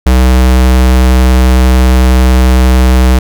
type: tone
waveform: square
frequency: 63.5 Hz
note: B1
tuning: 49 cents sharp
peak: -4 dBFS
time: 0.06-3.19 s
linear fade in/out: 5 ms
effects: none